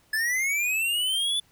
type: linear sweep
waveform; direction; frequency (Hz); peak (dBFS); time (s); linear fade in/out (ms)
square; up; 1709 to 3495; -24; 0.13-1.4; 5
effects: pink hiss -62 dBFS RMS until 1.51 s